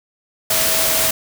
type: tone in noise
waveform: sine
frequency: 644 Hz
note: E5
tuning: 41 cents flat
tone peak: -26 dBFS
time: 0.5-1.11 s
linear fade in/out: 5 ms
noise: white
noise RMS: -17 dBFS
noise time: 0.5-1.11 s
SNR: -12 dB
effects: none